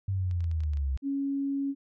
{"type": "linear sweep", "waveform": "sine", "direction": "down", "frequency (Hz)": [98.6, 64.6], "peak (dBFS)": -26, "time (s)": [0.08, 0.97], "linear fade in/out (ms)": 5}
{"type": "clicks", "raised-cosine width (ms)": 0.2, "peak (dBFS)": -35, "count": 9, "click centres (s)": [0.312, 0.406, 0.442, 0.514, 0.605, 0.636, 0.735, 0.772, 0.975]}
{"type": "tone", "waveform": "sine", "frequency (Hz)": 277.2, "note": "C#4", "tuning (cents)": 0, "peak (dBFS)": -27, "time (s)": [1.02, 1.75], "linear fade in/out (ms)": 50}
{"effects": []}